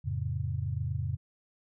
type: chord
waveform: sine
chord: F augmented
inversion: none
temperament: just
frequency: 87.31 / 109.13 / 136.42 Hz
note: F2 / A2 / C#3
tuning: 0 / -14 / -27 cents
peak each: -34 dBFS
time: 0.04-1.17 s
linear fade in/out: 20 ms
effects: none